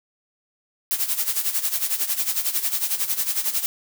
blue noise with tremolo, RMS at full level -21 dBFS, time 0.91-3.66 s, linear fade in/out 0 ms, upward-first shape sine, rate 11 Hz, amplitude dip 75%, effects none

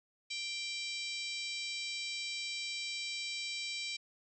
harmonic tone, 784 Hz, G5, in tune, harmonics 3 / 4 / 5 / 6 / 7 / 8 / 9 / 10, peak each -41 / -46 / -43 / -46 / -46 / -55 / -53 / -51 dBFS, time 0.3-3.97 s, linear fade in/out 10 ms, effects none

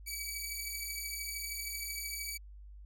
10% pulse beating tone pair, 2278 / 2291 Hz, C#7 / D7, +47 / -44 cents, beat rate 13 Hz, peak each -33 / -31 dBFS, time 0.06-2.38 s, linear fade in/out 20 ms, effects added 50 Hz sine -48 dBFS peak until 2.85 s

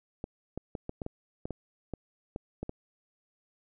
clicks, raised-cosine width 2 ms, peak -22 dBFS, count 12, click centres 0.241 / 0.576 / 0.752 / 0.894 / 1.018 / 1.064 / 1.455 / 1.507 / 1.937 / 2.361 / 2.63 / 2.694 s, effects none

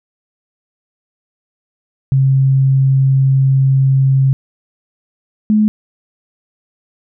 sine tone pair in turn, 134.4 / 213.3 Hz, C3 / G#3, +47 / +46 cents, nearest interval minor sixth, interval 799 cents, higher second, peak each -8 dBFS, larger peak neither, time 2.12-4.33 / 5.5-5.68 s, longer first, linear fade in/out 0 ms, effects none

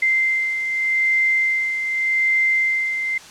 sine beating tone pair, 2084 / 2084.84 Hz, C7 / C7, -7 / -7 cents, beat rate 0.84 Hz, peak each -17 / -26 dBFS, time 0.02-3.18 s, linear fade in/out 5 ms, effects white hiss -41 dBFS RMS until 3.3 s + low-pass 7000 Hz 12 dB/octave

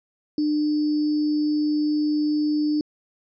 sine tone with sample-and-hold, 300.4 Hz, D4, 39 cents sharp, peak -19 dBFS, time 0.38-2.81 s, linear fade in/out 2 ms, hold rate 4900 Hz, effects resampled to 16000 Hz

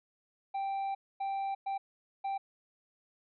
triangle tone bursts at uneven times, 784 Hz, G5, in tune, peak -30 dBFS, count 4, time 0.54-0.95 / 1.2-1.55 / 1.66-1.78 / 2.24-2.38 s, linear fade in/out 10 ms, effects resampled to 11025 Hz

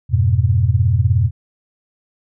sine chord, F diminished, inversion none, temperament equal, 87.31 / 103.83 / 123.47 Hz, F2 / Ab2 / Cb3, 0 / 0 / 0 cents, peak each -16 dBFS, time 0.09-1.31 s, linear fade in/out 50 ms, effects none

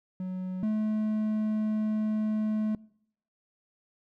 triangle tone pair in turn, 185 / 215.2 Hz, F#3 / A3, 0 / -38 cents, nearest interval minor third, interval 262 cents, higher second, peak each -29 / -23 dBFS, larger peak second, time 0.2-0.63 / 0.63-2.75 s, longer second, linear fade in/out 2 ms, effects noise-tail reverb RT60 0.7 s tail -24 dB re dry

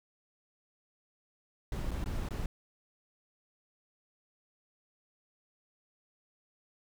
brown noise with dropouts, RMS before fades -35 dBFS, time 1.72-2.46 s, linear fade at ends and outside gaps 2 ms, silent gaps 1.909-1.914 / 2.042-2.059 / 2.288-2.307 s, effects none

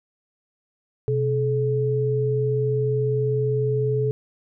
sine tone pair together, 127.54 / 429 Hz, C3 / A4, -44 / -44 cents, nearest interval octave + major sixth, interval 2100 cents, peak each -22 dBFS, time 1.08-4.11 s, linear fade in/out 0 ms, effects none

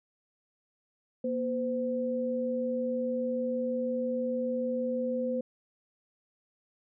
sine tone pair together, 238.4 / 512 Hz, A#3 / C5, +39 / -38 cents, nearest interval octave + minor second, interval 1323 cents, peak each -32 / -30 dBFS, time 1.24-5.41 s, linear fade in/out 5 ms, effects none

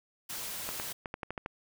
white noise, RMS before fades -39 dBFS, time 0.29-0.93 s, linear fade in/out 10 ms
clicks, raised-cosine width 0.5 ms, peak -21 dBFS, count 8, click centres 0.69 / 0.799 / 1.058 / 1.141 / 1.232 / 1.306 / 1.378 / 1.461 s
effects none

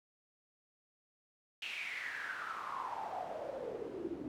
pink noise with band-pass filter sweep, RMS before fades -42 dBFS, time 1.62-4.28 s, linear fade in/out 2 ms, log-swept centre 2800 to 290 Hz, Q 7.3, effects none

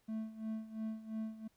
triangle tone with tremolo, 220 Hz, A3, in tune, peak -34 dBFS, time 0.08-1.48 s, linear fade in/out 10 ms, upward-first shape sine, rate 2.9 Hz, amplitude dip 80%, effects pink hiss -75 dBFS RMS until 1.56 s

